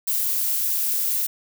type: noise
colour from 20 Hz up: violet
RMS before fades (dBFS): -23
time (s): 0.07-1.27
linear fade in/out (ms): 10
effects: none